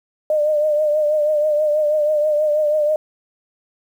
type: tone with vibrato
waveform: sine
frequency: 604 Hz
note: D5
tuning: 48 cents sharp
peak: -14 dBFS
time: 0.3-2.96 s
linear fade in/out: 2 ms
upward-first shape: triangle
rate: 6.2 Hz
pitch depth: 53 cents each way
effects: 8-bit